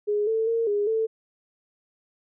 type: tone with pitch steps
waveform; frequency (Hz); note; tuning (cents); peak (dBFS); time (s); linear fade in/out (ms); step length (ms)
sine; 415.9 / 445.2 / 458.5 / 411 / 444.4; G#4 / A4 / A#4 / G#4 / A4; +2 / +20 / -29 / -18 / +17; -21; 0.07-1.07; 20; 200
effects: none